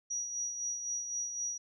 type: tone with tremolo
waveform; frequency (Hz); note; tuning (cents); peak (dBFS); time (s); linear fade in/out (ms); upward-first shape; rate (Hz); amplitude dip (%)
sine; 5790; F#8; -38; -32; 0.1-1.58; 10; sine; 3.9; 50
effects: none